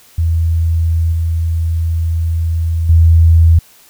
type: tone with level steps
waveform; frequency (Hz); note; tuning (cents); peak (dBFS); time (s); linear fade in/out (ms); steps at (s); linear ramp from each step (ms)
sine; 82.41; E2; 0; -10 / -12 / -4; 0.18-3.59; 5; 1.12 / 2.89; 5
effects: white hiss -45 dBFS RMS until 3.89 s